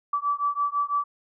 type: beating tone pair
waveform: sine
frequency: 1152 / 1158 Hz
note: D6 / D6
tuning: -34 / -25 cents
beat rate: 6 Hz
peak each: -26 dBFS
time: 0.13-1.04 s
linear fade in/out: 5 ms
effects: none